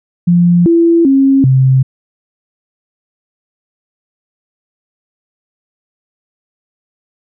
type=tone with pitch steps; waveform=sine; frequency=174.2 / 336 / 271.1 / 131.7 Hz; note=F3 / E4 / C#4 / C3; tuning=-4 / +33 / -38 / +12 cents; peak=-5 dBFS; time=0.27-1.83 s; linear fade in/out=10 ms; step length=390 ms; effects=none